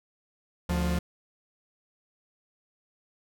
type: tone pair together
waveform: 45% pulse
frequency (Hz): 73.42 / 175.74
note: D2 / F3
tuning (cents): 0 / +11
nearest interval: octave + minor third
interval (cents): 1511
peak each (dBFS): -28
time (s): 0.69-0.99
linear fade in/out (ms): 5
effects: none